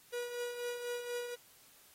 45% pulse tone with tremolo, 483.9 Hz, B4, 35 cents flat, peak -35 dBFS, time 0.12-1.36 s, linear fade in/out 20 ms, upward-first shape triangle, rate 4.1 Hz, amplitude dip 60%, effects white hiss -62 dBFS RMS until 1.94 s + AAC 48 kbps

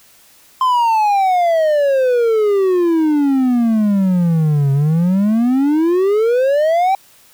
triangle exponential two-way sweep, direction down then up, 1046.5 to 136 to 788 Hz, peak -9 dBFS, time 0.61-6.95 s, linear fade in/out 2 ms, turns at 4.72 s, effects white hiss -48 dBFS RMS until 7.33 s

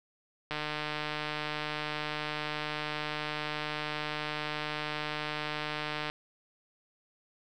click train, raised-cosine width 0.3 ms, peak -18 dBFS, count 845, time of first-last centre 0.51-6.099 s, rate 151 Hz, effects none

